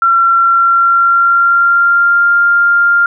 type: tone with pitch glide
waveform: sine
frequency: 1362 to 1397.9 Hz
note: F6 to F6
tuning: -44 to +1 cents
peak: -6 dBFS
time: 0.02-3.06 s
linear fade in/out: 2 ms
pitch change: +45 cents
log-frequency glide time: 0.3-2.31 s
effects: none